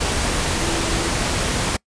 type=tone in noise; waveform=sine; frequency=333.8 Hz; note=E4; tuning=22 cents sharp; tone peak=-27 dBFS; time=0.61-1.11 s; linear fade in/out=10 ms; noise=pink; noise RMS=-21 dBFS; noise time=0-1.77 s; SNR=-9 dB; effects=noise-tail reverb RT60 0.1 s tail -25 dB re dry + resampled to 22050 Hz